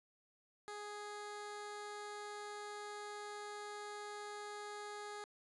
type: tone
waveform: 15% pulse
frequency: 415.3 Hz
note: G#4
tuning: in tune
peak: -39 dBFS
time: 0.68-5.24 s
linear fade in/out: 0 ms
effects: resampled to 24000 Hz